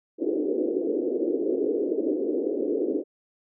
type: band-pass noise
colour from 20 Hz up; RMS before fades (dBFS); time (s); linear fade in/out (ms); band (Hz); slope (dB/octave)
pink; -26; 0.18-3.04; 50; 290 to 480; 48
effects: none